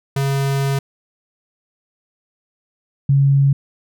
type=tone pair in turn; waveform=square / sine; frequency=137.7 / 138.74 Hz; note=C#3 / C#3; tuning=-11 / +2 cents; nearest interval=unison; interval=13 cents; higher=second; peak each=-17 / -10 dBFS; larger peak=second; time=0.16-0.79 / 3.09-3.53 s; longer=first; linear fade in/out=5 ms; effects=none